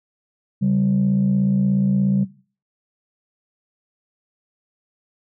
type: tone pair together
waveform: sine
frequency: 137.9 / 194.74 Hz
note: C#3 / G3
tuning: -9 / -11 cents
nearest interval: tritone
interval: 598 cents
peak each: -19 / -16 dBFS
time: 0.61-2.25 s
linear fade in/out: 20 ms
effects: noise-tail reverb RT60 0.4 s tail -18 dB re dry + tanh soft clip ceiling -11 dBFS